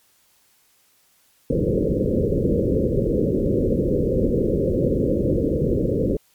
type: low-pass noise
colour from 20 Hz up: white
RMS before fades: -20 dBFS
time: 1.5-6.17 s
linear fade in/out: 5 ms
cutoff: 540 Hz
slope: 96 dB/octave
effects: white hiss -60 dBFS RMS until 6.34 s + MP3 96 kbps